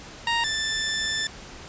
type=tone pair in turn; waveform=15% pulse; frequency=932.3 / 1765 Hz; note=A#5 / A6; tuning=0 / +5 cents; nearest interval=major seventh; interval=1105 cents; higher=second; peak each=-15 / -18 dBFS; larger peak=first; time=0.27-0.44 / 0.44-1.27 s; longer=second; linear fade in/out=2 ms; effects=pink hiss -42 dBFS RMS until 1.68 s + resampled to 16000 Hz